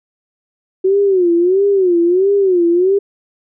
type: tone with vibrato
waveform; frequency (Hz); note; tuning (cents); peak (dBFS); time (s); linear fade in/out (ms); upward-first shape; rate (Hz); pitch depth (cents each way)
sine; 370; F#4; 0; -9; 0.84-2.99; 10; sine; 1.5; 150
effects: none